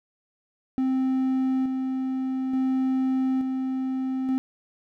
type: tone with tremolo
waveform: triangle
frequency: 261.6 Hz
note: C4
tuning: in tune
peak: -19 dBFS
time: 0.78-4.38 s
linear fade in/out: 0 ms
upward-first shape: square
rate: 0.57 Hz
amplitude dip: 35%
effects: none